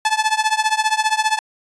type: tone with tremolo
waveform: sawtooth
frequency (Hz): 868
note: A5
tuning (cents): -24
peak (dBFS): -8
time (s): 0.05-1.39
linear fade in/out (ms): 2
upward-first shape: triangle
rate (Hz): 15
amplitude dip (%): 95
effects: resampled to 22050 Hz